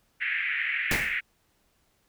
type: band-pass noise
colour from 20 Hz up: white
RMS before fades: -29 dBFS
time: 0.2-1.21 s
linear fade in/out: 20 ms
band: 1700 to 2400 Hz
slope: 48 dB/octave
type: noise with exponential decay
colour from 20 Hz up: pink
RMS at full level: -24 dBFS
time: 0.91-1.21 s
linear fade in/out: 2 ms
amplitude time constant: 64 ms
effects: pink hiss -69 dBFS RMS until 2.08 s